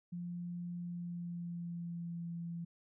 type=tone with pitch glide; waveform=sine; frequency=174.61 to 169.64 Hz; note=F3 to E3; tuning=0 to +50 cents; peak=-39 dBFS; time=0.12-2.65 s; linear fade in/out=10 ms; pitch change=-50 cents; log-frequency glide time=0.78-2.3 s; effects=none